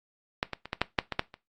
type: clicks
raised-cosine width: 0.3 ms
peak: -9 / -16 / -23 / -13 / -7 / -6 / -14 / -8 / -27 dBFS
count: 9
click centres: 0.429 / 0.533 / 0.656 / 0.731 / 0.816 / 0.988 / 1.123 / 1.194 / 1.341 s
effects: noise-tail reverb RT60 0.2 s tail -17 dB re dry + Opus 48 kbps